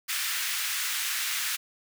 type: high-pass noise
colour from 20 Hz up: pink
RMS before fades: -30 dBFS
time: 0.08-1.57 s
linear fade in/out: 20 ms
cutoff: 1500 Hz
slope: 24 dB/octave
effects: none